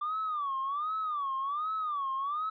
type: tone with vibrato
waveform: triangle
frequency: 1174.7 Hz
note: D6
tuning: in tune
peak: -27 dBFS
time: 0.01-2.5 s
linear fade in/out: 10 ms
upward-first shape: sine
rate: 1.3 Hz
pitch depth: 170 cents each way
effects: tanh soft clip ceiling -27 dBFS + resampled to 11025 Hz